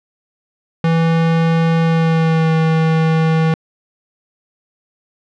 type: tone with pitch glide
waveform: square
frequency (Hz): 164.5 to 160.65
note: E3 to E3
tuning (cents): -3 to -44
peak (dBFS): -12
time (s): 0.84-3.54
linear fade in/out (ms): 2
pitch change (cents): -41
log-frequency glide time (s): 1.82-2.53
effects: low-pass 3000 Hz 12 dB/octave